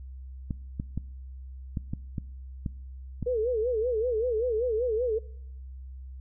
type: clicks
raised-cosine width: 5 ms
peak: -18 dBFS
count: 8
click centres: 0.508 / 0.799 / 0.976 / 1.772 / 1.935 / 2.182 / 2.662 / 3.227 s
type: tone with vibrato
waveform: sine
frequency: 466.2 Hz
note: A#4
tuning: in tune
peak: -24 dBFS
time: 3.26-5.19 s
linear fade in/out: 10 ms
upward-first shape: sine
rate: 5.2 Hz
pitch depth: 150 cents each way
effects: noise-tail reverb RT60 0.7 s tail -22 dB re dry + added 65 Hz sine -39 dBFS peak until 6.2 s